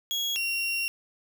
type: tone pair in turn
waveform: 35% pulse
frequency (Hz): 3322 / 2748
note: G#7 / F7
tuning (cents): 0 / -29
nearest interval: minor third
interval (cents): 329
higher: first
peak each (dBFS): -25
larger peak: neither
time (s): 0.11-0.36 / 0.36-0.88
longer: second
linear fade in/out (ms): 0
effects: 9-bit